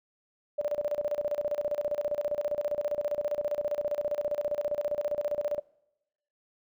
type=tone with tremolo; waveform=sine; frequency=587.3 Hz; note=D5; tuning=in tune; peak=-25 dBFS; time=0.58-5.6 s; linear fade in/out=10 ms; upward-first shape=square; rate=15 Hz; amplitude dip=80%; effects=noise-tail reverb RT60 0.9 s tail -24 dB re dry